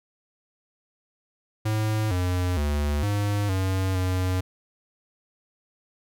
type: tone with pitch steps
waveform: square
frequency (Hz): 108.3 / 90.2 / 73.2 / 102.5 / 94.5 / 92.2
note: A2 / F#2 / D2 / G#2 / F#2 / F#2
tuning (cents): -27 / -44 / -5 / -22 / +37 / -6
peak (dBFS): -23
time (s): 1.65-4.41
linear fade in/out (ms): 10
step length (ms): 460
effects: none